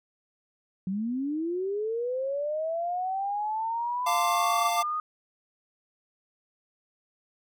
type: linear sweep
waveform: sine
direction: up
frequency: 181.7 to 1244.5 Hz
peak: -27 dBFS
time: 0.87-5 s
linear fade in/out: 2 ms
type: chord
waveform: square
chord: D minor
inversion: first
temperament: equal with one note detuned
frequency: 698.5 / 894.3 / 1174.7 Hz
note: F5 / A5 / D6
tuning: 0 / +28 / 0 cents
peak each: -28 / -31 / -30 dBFS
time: 4.06-4.83 s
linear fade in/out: 10 ms
effects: none